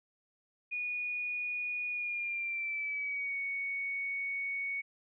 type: tone with pitch glide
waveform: sine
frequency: 2457 to 2227 Hz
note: D#7 to C#7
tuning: -22 to +7 cents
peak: -33 dBFS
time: 0.71-4.82 s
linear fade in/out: 20 ms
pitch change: -171 cents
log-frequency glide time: 1.91-3.38 s
effects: none